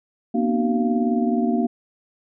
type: tone cluster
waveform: sine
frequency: 236.3 / 255.4 / 300.5 / 377.3 / 694 Hz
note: A#3 / C4 / D4 / F#4 / F5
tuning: +24 / -42 / +40 / +34 / -11 cents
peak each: -20 / -26 / -26 / -27 / -28 dBFS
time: 0.34-1.67 s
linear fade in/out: 10 ms
effects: none